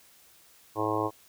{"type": "harmonic tone", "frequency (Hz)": 107.3, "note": "A2", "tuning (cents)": -43, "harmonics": [1, 3, 4, 5, 6, 7, 8, 9, 10], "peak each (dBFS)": [-37, -32, -33, -35, -37, -37, -36, -35, -33], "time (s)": [0.75, 1.11], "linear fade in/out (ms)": 50, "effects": ["white hiss -58 dBFS RMS until 1.28 s"]}